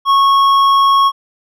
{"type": "tone with hard clipping", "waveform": "sine", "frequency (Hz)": 1100, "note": "C#6", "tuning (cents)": -14, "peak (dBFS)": -9, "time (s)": [0.05, 1.12], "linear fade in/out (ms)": 50, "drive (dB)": 7, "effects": []}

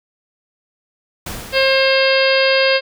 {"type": "noise with exponential decay", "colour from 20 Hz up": "pink", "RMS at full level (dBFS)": -26, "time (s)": [1.26, 2.46], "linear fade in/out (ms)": 5, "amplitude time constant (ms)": 260}
{"type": "harmonic tone", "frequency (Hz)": 534, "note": "C5", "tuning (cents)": 35, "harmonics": [1, 2, 3, 4, 5, 6, 7, 8, 9], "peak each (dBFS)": [-14, -25, -20, -22, -20, -23, -27, -25, -22], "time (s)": [1.52, 2.81], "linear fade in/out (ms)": 50}
{"effects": []}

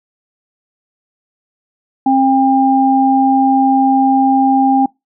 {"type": "tone pair together", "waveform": "sine", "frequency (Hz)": [267, 800], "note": ["C4", "G5"], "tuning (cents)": [35, 35], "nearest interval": "octave + perfect fifth", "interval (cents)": 1900, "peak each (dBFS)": -11, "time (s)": [2.06, 4.86], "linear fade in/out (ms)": 5, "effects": ["noise-tail reverb RT60 0.2 s tail -25 dB re dry"]}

